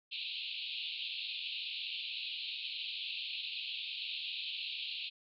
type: band-pass noise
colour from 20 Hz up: pink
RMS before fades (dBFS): -41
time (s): 0.11-5.1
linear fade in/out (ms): 20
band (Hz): 2500 to 4300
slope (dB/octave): 96
effects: none